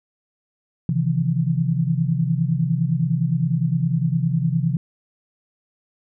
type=tone cluster; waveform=sine; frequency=132.4 / 159.9 / 169.7 Hz; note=C3 / D#3 / F3; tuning=+21 / +48 / -49 cents; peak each=-22 dBFS; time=0.89-4.77 s; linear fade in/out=2 ms; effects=none